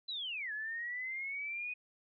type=linear two-way sweep; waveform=sine; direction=down then up; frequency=4064 to 1684 to 2497 Hz; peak=-37 dBFS; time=0.08-1.74 s; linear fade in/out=10 ms; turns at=0.52 s; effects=none